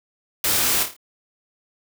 white noise with echo, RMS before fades -21 dBFS, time 0.44-0.83 s, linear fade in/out 2 ms, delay 27 ms, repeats 5, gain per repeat -6 dB, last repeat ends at 0.965 s, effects none

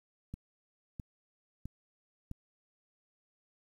click train, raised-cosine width 5 ms, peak -28 dBFS, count 4, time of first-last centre 0.34-2.314 s, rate 1.52 Hz, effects 10-bit

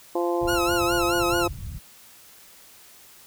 harmonic tone, 173.1 Hz, F3, 15 cents flat, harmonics 2 / 3 / 4 / 5 / 6, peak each -24 / -28 / -30 / -32 / -34 dBFS, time 0.15-1.48 s, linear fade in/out 5 ms
white low-pass noise, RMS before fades -35 dBFS, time 0.41-1.8 s, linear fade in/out 20 ms, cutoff 130 Hz, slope 24 dB/octave
sawtooth tone with vibrato, 1355 Hz, E6, 47 cents sharp, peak -21 dBFS, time 0.47-1.48 s, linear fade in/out 20 ms, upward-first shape sine, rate 4.7 Hz, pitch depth 120 cents each way
effects white hiss -50 dBFS RMS until 3.26 s

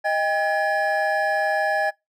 triangle tone cluster, 626 / 799 / 1697 Hz, D#5 / G5 / G#6, +10 / +33 / +37 cents, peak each -22 dBFS, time 0.04-1.91 s, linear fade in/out 20 ms, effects noise-tail reverb RT60 0.2 s tail -25 dB re dry

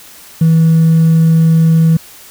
triangle tone with hard clipping, 162.4 Hz, E3, 26 cents flat, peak -5 dBFS, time 0.41-1.97 s, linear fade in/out 5 ms, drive 2 dB, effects white hiss -37 dBFS RMS until 2.3 s

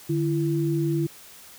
sine tone pair together, 149.09 / 334.7 Hz, D3 / E4, +26 / +26 cents, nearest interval octave + major second, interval 1400 cents, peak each -24 dBFS, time 0.09-1.07 s, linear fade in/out 10 ms, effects white hiss -47 dBFS RMS until 1.58 s

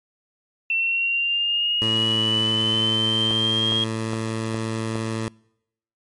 sine exponential sweep, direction up, 2689 to 3260 Hz, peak -19 dBFS, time 0.7-3.84 s, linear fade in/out 2 ms
15% pulse tone with pitch glide, 111 to 111.71 Hz, A2 to A2, +16 to +27 cents, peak -18 dBFS, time 1.82-5.28 s, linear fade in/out 0 ms, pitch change +11 cents, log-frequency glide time 2.97-4.27 s
click train, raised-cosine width 1 ms, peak -17 dBFS, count 5, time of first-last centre 3.31-4.956 s, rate 2.43 Hz
effects noise-tail reverb RT60 0.8 s tail -26 dB re dry + MP3 48 kbps

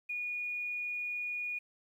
sine tone, 2449 Hz, D#7, 28 cents flat, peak -34 dBFS, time 0.09-1.59 s, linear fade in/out 10 ms, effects 11-bit

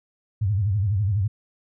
sine tone with vibrato, 100.6 Hz, G2, 45 cents sharp, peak -19 dBFS, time 0.41-1.28 s, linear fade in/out 10 ms, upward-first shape sine, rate 12 Hz, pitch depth 160 cents each way, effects none

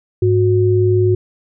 sine tone pair together, 103.8 / 364.6 Hz, G#2 / F#4, 0 / -25 cents, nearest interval octave + minor seventh, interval 2175 cents, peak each -13 dBFS, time 0.22-1.15 s, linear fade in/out 5 ms, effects none

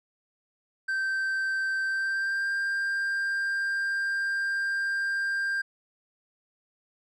triangle tone with pitch glide, 1557 to 1591.6 Hz, G6 to G6, -12 to +26 cents, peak -24 dBFS, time 0.88-5.62 s, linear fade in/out 10 ms, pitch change +38 cents, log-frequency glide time 1.84-2.49 s, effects resampled to 24000 Hz

